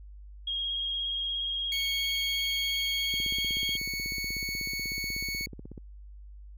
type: tone with vibrato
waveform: sine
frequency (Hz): 3263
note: G#7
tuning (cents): -31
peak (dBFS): -29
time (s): 0.47-3.77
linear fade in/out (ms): 5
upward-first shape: triangle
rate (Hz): 17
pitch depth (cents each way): 23
type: tone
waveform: 25% pulse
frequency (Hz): 2217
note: C#7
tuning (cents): 0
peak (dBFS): -28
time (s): 1.72-5.46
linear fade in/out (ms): 2
type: click train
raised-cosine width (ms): 3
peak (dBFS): -29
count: 44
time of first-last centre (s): 3.14-5.778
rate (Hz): 16.3
effects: added 50 Hz sine -44 dBFS peak until 6.57 s